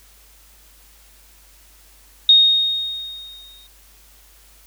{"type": "tone with exponential decay", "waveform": "sine", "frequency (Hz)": 3720, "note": "A#7", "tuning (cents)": -4, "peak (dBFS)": -6, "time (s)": [2.29, 3.67], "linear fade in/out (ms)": 2, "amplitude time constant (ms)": 300, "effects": ["added 50 Hz sine -51 dBFS peak until 4.66 s", "white hiss -51 dBFS RMS until 4.66 s"]}